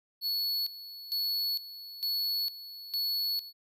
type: tone with tremolo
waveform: square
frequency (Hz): 4402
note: C#8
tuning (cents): -13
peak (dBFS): -29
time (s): 0.21-3.53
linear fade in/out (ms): 50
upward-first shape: square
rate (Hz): 1.1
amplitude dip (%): 80
effects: none